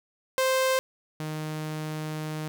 sawtooth tone pair in turn, 523 / 154.82 Hz, C5 / D#3, -1 / -8 cents, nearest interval octave + major sixth, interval 2107 cents, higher first, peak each -18 / -27 dBFS, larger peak first, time 0.38-0.79 / 1.2-2.48 s, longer second, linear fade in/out 0 ms, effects none

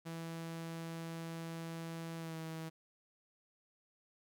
sawtooth tone with pitch glide, 165 to 161.32 Hz, E3 to E3, +2 to -37 cents, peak -38 dBFS, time 0.05-2.7 s, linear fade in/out 20 ms, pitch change -39 cents, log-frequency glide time 2.18-2.37 s, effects none

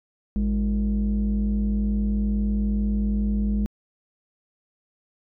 sine tone pair together, 54.56 / 206 Hz, A1 / G#3, -14 / -14 cents, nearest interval octave + major seventh, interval 2300 cents, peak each -21 dBFS, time 0.36-3.66 s, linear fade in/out 0 ms, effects tanh soft clip ceiling -17 dBFS

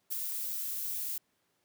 violet noise with ADSR envelope, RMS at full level -32 dBFS, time 0.1-1.18 s, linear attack 25 ms, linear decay 8 ms, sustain -4 dB, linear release 4 ms, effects pink hiss -75 dBFS RMS until 1.64 s + high-pass 150 Hz 12 dB/octave

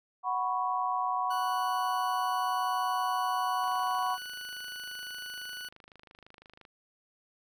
sine chord, F# suspended fourth, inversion none, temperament equal, 740 / 987.8 / 1108.7 Hz, F#5 / B5 / C#6, 0 / 0 / 0 cents, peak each -32 dBFS, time 0.23-4.18 s, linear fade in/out 50 ms
20% pulse tone, 1480 Hz, F#6, in tune, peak -34 dBFS, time 1.3-5.69 s, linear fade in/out 10 ms
click train, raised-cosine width 0.3 ms, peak -36 dBFS, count 79, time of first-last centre 3.64-6.652 s, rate 25.9 Hz
effects none

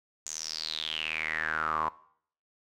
sawtooth tone with band-pass filter sweep, 78.7 Hz, D#2, 20 cents sharp, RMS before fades -33 dBFS, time 0.26-1.89 s, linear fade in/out 0 ms, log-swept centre 6900 to 1000 Hz, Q 9.1, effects noise-tail reverb RT60 0.6 s tail -20 dB re dry

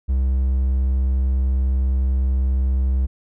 triangle tone, 65.3 Hz, C2, 3 cents flat, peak -14 dBFS, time 0.08-3.07 s, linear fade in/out 20 ms, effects none

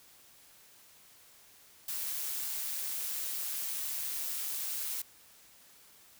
blue noise with amplitude modulation, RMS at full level -35 dBFS, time 1.88-5.02 s, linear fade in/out 5 ms, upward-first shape sine, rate 143 Hz, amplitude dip 30%, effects white hiss -59 dBFS RMS until 6.19 s

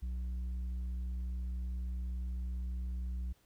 sine tone with tanh clipping, 61.74 Hz, B1, in tune, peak -36 dBFS, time 0.02-3.33 s, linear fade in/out 10 ms, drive 5 dB, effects pink hiss -70 dBFS RMS until 3.45 s

